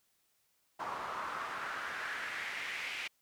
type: noise with band-pass filter sweep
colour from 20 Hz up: pink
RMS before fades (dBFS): -40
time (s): 0.79-3.08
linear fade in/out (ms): 10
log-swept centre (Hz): 970 to 2500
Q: 3
effects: white hiss -75 dBFS RMS until 3.21 s